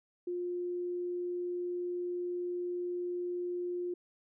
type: tone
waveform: sine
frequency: 354.2 Hz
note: F4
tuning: 24 cents sharp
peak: -33 dBFS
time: 0.27-3.94 s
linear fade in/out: 5 ms
effects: none